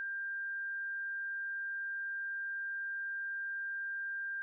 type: tone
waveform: sine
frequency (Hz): 1592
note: G6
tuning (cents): +26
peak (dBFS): -36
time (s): 0-4.42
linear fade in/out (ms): 0
effects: none